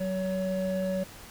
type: tone pair together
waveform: triangle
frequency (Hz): 187.88 / 563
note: F#3 / C#5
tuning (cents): +27 / +27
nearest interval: octave + perfect fifth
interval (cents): 1900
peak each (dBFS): -28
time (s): 0-1.04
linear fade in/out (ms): 10
effects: pink hiss -47 dBFS RMS until 1.3 s